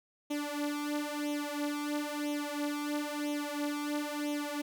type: tone with flanger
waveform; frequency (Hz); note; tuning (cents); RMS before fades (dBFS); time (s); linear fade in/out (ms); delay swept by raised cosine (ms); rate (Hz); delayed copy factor
sawtooth; 293.7; D4; 0; -35; 0.3-4.62; 10; 0.31 to 4.31; 1; +0.8
effects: none